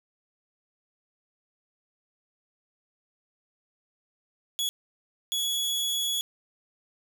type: tone bursts at uneven times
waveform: sawtooth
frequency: 3373 Hz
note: G#7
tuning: 26 cents sharp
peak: -23 dBFS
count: 2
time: 4.59-4.69 / 5.32-6.21 s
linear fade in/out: 0 ms
effects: none